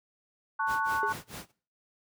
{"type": "chord", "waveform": "sine", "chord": "F# minor", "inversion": "first", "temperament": "equal with one note detuned", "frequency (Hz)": [886.6, 1108.7, 1480], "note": ["A5", "C#6", "F#6"], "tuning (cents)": [13, 0, 0], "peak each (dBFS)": -31, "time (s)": [0.59, 1.13], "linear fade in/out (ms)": 10}
{"type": "noise with tremolo", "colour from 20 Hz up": "pink", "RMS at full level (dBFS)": -40, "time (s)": [0.66, 1.52], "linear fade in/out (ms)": 50, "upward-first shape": "sine", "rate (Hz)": 4.6, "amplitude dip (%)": 100}
{"type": "tone with exponential decay", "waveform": "triangle", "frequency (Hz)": 413.2, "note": "G#4", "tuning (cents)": -9, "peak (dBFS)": -26, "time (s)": [1.03, 1.17], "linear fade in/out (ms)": 1, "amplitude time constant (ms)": 29}
{"effects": ["noise-tail reverb RT60 0.4 s tail -21 dB re dry", "high-pass 80 Hz 12 dB/octave"]}